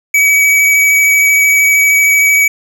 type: tone with vibrato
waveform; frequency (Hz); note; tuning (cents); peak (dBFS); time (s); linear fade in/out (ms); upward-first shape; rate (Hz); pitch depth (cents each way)
square; 2275; C#7; +44; -7; 0.14-2.48; 5; triangle; 13; 16
effects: none